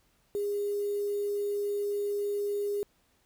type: tone with quantisation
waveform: sine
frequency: 408.3 Hz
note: G#4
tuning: 29 cents flat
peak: -28 dBFS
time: 0.35-2.83 s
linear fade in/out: 0 ms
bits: 8
effects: pink hiss -69 dBFS RMS until 3.25 s